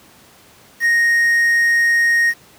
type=tone with quantisation; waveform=triangle; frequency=1864.7 Hz; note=A#6; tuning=in tune; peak=-10 dBFS; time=0.8-2.34 s; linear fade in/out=50 ms; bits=6; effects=pink hiss -47 dBFS RMS until 2.58 s + high-pass 100 Hz 12 dB/octave